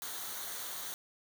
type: noise with comb filter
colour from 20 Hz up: white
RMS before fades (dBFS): -41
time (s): 0.02-0.94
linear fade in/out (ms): 0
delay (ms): 0.39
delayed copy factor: -0.55
effects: none

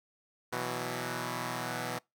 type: chord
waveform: 5% pulse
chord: B suspended fourth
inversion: none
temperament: equal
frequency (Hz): 123.47 / 164.81 / 185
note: B2 / E3 / F#3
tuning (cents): 0 / 0 / 0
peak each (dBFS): -25 / -27 / -30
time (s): 0.52-1.99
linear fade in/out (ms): 10
effects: noise-tail reverb RT60 0.2 s tail -25 dB re dry

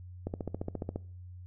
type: click train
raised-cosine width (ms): 2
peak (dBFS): -21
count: 11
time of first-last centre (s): 0.27-0.96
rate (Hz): 14.5
effects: noise-tail reverb RT60 0.5 s tail -22 dB re dry + added 90 Hz sine -44 dBFS peak until 1.46 s

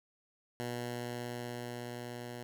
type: tone with level ramp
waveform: 10% pulse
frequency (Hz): 121.1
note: B2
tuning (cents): -34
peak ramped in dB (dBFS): -28 to -34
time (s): 0.6-2.43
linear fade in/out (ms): 0
effects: none

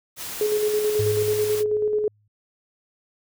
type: noise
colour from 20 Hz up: white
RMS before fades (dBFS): -33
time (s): 0.16-1.64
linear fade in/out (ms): 50
type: tone with tremolo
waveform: sine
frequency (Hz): 423.2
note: G#4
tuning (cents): +33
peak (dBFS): -18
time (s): 0.41-2.08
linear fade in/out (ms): 2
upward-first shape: square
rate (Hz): 9.2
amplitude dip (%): 35
type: tone with exponential decay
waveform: sine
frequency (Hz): 104.8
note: G#2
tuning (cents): +16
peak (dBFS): -22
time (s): 0.99-2.28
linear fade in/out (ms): 5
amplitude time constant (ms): 280
effects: none

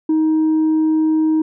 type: tone with tanh clipping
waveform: sine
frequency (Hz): 314.3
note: D#4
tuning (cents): +18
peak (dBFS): -13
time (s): 0.09-1.42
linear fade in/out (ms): 5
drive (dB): 1
effects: none

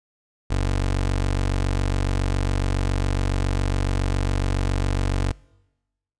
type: tone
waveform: 25% pulse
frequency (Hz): 47.22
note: F#1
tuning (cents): +36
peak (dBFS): -16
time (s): 0.5-5.32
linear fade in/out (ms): 10
effects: noise-tail reverb RT60 1.0 s tail -24 dB re dry + resampled to 22050 Hz

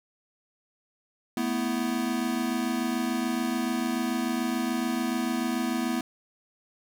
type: chord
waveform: square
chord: A suspended second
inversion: none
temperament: equal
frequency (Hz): 220 / 246.9 / 329.6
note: A3 / B3 / E4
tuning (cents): 0 / 0 / 0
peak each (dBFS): -33 / -29 / -33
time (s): 1.37-6.01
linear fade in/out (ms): 2
effects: none

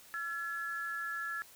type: tone pair together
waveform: sine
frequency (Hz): 1353.4 / 1702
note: E6 / G#6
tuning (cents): +45 / +42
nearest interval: major third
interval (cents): 397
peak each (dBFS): -40 / -37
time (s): 0.14-1.42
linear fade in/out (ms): 0
effects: white hiss -57 dBFS RMS until 1.55 s

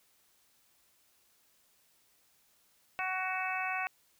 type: harmonic tone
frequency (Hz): 373.2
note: F#4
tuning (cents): +15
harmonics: 2 / 3 / 4 / 5 / 6 / 7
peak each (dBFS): -37 / -40 / -39 / -42 / -40 / -38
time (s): 2.99-3.87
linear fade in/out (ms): 0
effects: white hiss -69 dBFS RMS until 4.19 s

